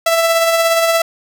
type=tone with tremolo; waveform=sawtooth; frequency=663 Hz; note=E5; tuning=10 cents sharp; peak=-6 dBFS; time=0.06-1.02 s; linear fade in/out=5 ms; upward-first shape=sine; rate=17 Hz; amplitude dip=35%; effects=none